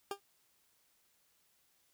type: tone with exponential decay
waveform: 20% pulse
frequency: 400 Hz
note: G4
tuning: 35 cents sharp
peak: -28 dBFS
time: 0.11-0.2 s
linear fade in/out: 2 ms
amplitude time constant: 18 ms
effects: white hiss -73 dBFS RMS until 1.93 s